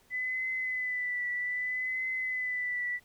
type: tone with vibrato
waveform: sine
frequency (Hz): 2001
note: B6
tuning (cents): +22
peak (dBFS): -30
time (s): 0.1-3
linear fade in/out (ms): 50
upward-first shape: triangle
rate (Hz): 0.63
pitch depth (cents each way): 39
effects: pink hiss -64 dBFS RMS until 3.04 s